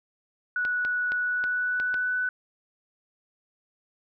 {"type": "tone with pitch glide", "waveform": "sine", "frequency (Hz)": [1472, 1495.1], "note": ["F#6", "F#6"], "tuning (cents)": [-9, 18], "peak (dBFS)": -24, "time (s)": [0.56, 2.29], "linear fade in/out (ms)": 2, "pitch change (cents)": 27, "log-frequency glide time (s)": [1.21, 2.17]}
{"type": "clicks", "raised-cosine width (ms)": 0.3, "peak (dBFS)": -20, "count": 6, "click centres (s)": [0.651, 0.85, 1.12, 1.44, 1.8, 1.942]}
{"effects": []}